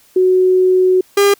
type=tone pair in turn; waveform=sine / 45% pulse; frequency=370 / 402.5 Hz; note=F#4 / G4; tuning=0 / +46 cents; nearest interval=minor second; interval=146 cents; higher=second; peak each=-8 dBFS; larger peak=neither; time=0.16-1.01 / 1.17-1.34 s; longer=first; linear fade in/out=5 ms; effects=white hiss -50 dBFS RMS until 1.39 s